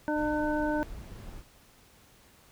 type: harmonic tone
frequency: 301.4 Hz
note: D4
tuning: 45 cents sharp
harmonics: 1 / 2 / 3 / 5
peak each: -29 / -32 / -34 / -36 dBFS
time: 0.08-0.83 s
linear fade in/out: 0 ms
type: noise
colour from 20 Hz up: brown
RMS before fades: -42 dBFS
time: 0.14-1.44 s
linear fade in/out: 50 ms
effects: pink hiss -59 dBFS RMS until 2.51 s